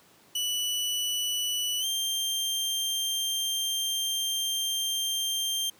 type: tone with pitch glide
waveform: sawtooth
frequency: 2960 to 3172 Hz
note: F#7 to G7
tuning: 0 to +20 cents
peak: -24 dBFS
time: 0.35-5.7 s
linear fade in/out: 5 ms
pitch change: +120 cents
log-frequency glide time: 1.8-1.85 s
effects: pink hiss -58 dBFS RMS until 5.79 s + high-pass 150 Hz 12 dB/octave